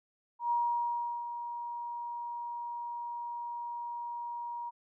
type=tone with ADSR envelope; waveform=sine; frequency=950 Hz; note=A#5; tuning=33 cents sharp; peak=-26 dBFS; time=0.39-4.71 s; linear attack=120 ms; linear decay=730 ms; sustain=-10 dB; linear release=26 ms; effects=none